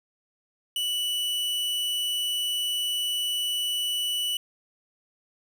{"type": "tone", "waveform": "45% pulse", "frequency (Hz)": 2960, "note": "F#7", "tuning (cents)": 0, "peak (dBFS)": -25, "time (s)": [0.76, 4.37], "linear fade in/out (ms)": 2, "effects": []}